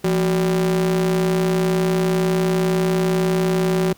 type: ring-modulated tone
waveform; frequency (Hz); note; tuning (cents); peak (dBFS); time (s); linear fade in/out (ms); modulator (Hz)
square; 101; G#2; -48; -14; 0.04-3.93; 5; 273
effects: pink hiss -51 dBFS RMS until 3.97 s + high-pass 60 Hz 12 dB/octave